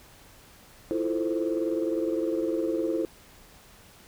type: chord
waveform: sine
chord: F major seventh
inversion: third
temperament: equal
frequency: 329.6 / 349.2 / 440 / 523.3 Hz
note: E4 / F4 / A4 / C5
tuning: 0 / 0 / 0 / 0 cents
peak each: -27 / -32 / -31 / -31 dBFS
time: 0.91-3.05 s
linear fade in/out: 0 ms
effects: tanh soft clip ceiling -17 dBFS + pink hiss -53 dBFS RMS until 4.07 s